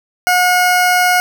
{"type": "tone", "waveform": "20% pulse", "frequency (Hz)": 723, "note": "F#5", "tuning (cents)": -40, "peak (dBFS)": -5, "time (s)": [0.27, 1.2], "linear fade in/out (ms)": 0, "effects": []}